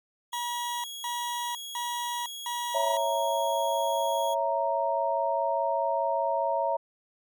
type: tone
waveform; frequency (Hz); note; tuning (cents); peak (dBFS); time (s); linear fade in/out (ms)
sawtooth; 3322; G#7; 0; -34; 0.32-4.35; 20
type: tone bursts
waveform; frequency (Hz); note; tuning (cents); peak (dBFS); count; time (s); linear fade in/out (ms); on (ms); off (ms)
40% pulse; 961; B5; -48; -30; 4; 0.33-2.97; 2; 510; 200
type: chord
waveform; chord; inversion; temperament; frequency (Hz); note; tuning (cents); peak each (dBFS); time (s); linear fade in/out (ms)
sine; A# diminished; first; equal; 554.4 / 659.3 / 932.3; C#5 / E5 / A#5; 0 / 0 / 0; -30 / -29 / -28; 2.74-6.77; 10
effects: none